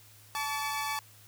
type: tone cluster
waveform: sawtooth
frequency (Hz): 873 / 1141 / 2274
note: A5 / C#6 / C#7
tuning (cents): -14 / +50 / +44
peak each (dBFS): -30 / -32 / -37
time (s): 0.35-0.99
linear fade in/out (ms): 0
effects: added 105 Hz sine -58 dBFS peak until 1.27 s + white hiss -57 dBFS RMS until 1.27 s